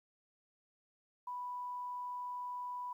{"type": "tone", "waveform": "sine", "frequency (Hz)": 987, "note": "B5", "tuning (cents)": -1, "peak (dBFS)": -39, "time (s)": [1.27, 2.93], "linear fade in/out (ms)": 5, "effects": ["12-bit"]}